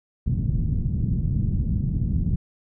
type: low-pass noise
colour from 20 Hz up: white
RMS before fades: -23 dBFS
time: 0.26-2.36 s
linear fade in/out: 10 ms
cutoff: 170 Hz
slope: 24 dB/octave
effects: none